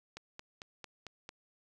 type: click train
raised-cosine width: 0.2 ms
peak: -27 dBFS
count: 6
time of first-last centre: 0.17-1.291 s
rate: 4.46 Hz
effects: none